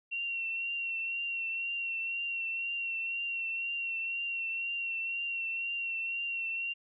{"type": "tone with vibrato", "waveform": "sine", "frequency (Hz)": 2733, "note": "F7", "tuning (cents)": -38, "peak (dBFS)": -32, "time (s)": [0.11, 6.74], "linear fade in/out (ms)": 20, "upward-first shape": "triangle", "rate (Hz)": 2, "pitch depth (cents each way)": 34, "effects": []}